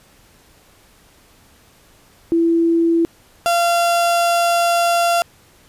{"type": "tone pair in turn", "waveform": ["sine", "35% pulse"], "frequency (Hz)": [333.7, 687.8], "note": ["E4", "F5"], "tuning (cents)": [21, -27], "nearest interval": "octave + minor second", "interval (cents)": 1252, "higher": "second", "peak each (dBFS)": -12, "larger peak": "neither", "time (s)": [[2.32, 3.05], [3.46, 5.22]], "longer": "second", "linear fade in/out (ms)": 0, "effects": ["pink hiss -51 dBFS RMS until 5.68 s", "resampled to 32000 Hz"]}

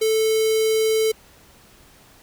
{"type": "tone with notch filter", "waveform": "square", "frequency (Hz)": 440, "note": "A4", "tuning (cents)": 0, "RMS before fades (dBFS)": -19, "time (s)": [0.01, 1.12], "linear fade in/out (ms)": 10, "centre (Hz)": 1200, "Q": 0.62, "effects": ["pink hiss -51 dBFS RMS until 2.22 s"]}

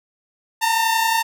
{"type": "tone pair together", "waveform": "sawtooth", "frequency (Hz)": [899.8, 931], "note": ["A5", "A#5"], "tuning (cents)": [39, -2], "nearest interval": "minor second", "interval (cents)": 59, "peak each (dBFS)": [-14, -19], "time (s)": [0.61, 1.23], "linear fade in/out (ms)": 20, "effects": []}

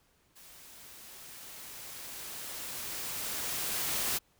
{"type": "noise with level ramp", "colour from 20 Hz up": "white", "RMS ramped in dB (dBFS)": [-54, -31], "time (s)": [0.35, 4.19], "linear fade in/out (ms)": 20, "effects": ["pink hiss -69 dBFS RMS until 4.39 s"]}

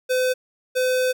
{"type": "tone pair in turn", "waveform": "square", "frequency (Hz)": [509, 509], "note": ["C5", "C5"], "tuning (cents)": [-48, -48], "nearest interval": "unison", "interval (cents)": 0, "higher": "neither", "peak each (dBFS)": -19, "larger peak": "neither", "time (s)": [[0.09, 0.34], [0.75, 1.13]], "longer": "second", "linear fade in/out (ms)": 20, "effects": []}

